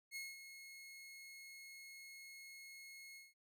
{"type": "tone with ADSR envelope", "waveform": "sawtooth", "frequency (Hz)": 2168, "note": "C#7", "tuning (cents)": -39, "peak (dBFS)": -40, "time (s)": [0.11, 3.34], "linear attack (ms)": 50, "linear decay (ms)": 200, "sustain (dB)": -10, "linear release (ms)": 180, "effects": []}